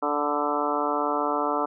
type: harmonic tone with a mistuned harmonic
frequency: 146.83 Hz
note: D3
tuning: in tune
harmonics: 2 / 3 / 4 / 5 / 6 / 7 / 8 / 9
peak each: -31 / -31 / -31 / -31 / -31 / -31 / -31 / -31 dBFS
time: 0.02-1.66 s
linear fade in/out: 10 ms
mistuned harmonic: 7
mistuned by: -26 cents
effects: none